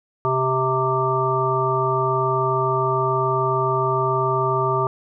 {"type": "harmonic tone", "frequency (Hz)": 130.5, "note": "C3", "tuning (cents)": -4, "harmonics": [1, 3, 5, 7, 9], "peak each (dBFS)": [-25, -23, -27, -25, -22], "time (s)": [0.25, 4.87], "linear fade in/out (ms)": 0, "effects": []}